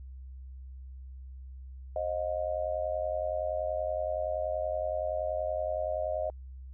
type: tone with amplitude modulation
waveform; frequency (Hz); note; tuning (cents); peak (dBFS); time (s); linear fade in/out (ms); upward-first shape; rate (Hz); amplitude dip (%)
sine; 622.3; D#5; 0; -25; 1.96-6.3; 2; sine; 90.6; 95
effects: added 65 Hz sine -42 dBFS peak until 6.73 s